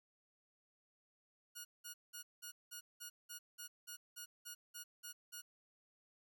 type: tone bursts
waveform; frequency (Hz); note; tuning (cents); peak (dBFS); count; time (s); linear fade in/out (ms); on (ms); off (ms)
5% pulse; 1440; F#6; -47; -36; 14; 1.55-5.42; 20; 100; 190
effects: none